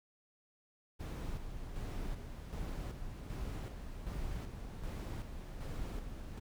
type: noise with tremolo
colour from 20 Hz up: brown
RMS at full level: -40 dBFS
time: 0.99-6.4 s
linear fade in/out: 20 ms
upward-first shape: square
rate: 1.3 Hz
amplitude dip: 45%
effects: none